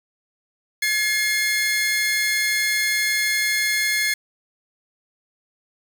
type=tone pair together; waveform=sawtooth; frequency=1702.1 / 2134 Hz; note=G#6 / C7; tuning=+42 / +34 cents; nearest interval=major third; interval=392 cents; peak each=-21 / -17 dBFS; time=0.82-4.14 s; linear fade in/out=5 ms; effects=7-bit